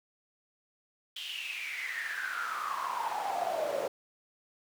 brown noise with high-pass filter sweep, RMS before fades -35 dBFS, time 1.16-3.88 s, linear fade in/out 5 ms, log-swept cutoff 3200 to 530 Hz, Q 9.4, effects none

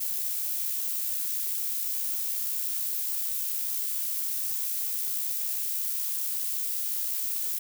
violet noise with amplitude modulation, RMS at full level -29 dBFS, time 0-7.59 s, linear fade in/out 10 ms, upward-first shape sine, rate 65.2 Hz, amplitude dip 25%, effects none

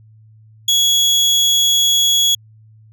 30% pulse tone, 3350 Hz, G#7, 14 cents sharp, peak -9 dBFS, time 0.68-2.35 s, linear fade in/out 5 ms, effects added 109 Hz sine -43 dBFS peak until 2.92 s

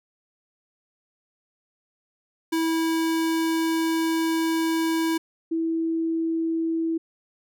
square / sine tone pair in turn, 325.8 / 327.2 Hz, E4 / E4, -20 / -13 cents, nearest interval unison, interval 7 cents, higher second, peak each -22 dBFS, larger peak neither, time 2.52-5.18 / 5.51-6.98 s, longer first, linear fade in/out 10 ms, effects none

